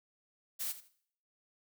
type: noise with echo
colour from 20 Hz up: blue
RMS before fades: -37 dBFS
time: 0.59-0.73 s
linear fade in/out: 20 ms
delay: 81 ms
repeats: 2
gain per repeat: -14 dB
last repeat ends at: 0.892 s
effects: noise-tail reverb RT60 0.6 s tail -18 dB re dry